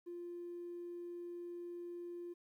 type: tone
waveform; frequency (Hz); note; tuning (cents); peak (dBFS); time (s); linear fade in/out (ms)
triangle; 348.2; F4; -5; -40; 0.06-2.34; 20
effects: tanh soft clip ceiling -41 dBFS + 13-bit